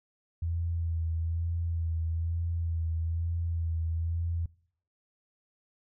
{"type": "tone with vibrato", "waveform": "sine", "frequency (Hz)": 83.1, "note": "E2", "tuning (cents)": 15, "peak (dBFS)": -28, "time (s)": [0.42, 4.46], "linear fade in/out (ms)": 5, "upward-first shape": "sine", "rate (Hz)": 1.1, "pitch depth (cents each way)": 30, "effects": ["noise-tail reverb RT60 0.6 s tail -23 dB re dry"]}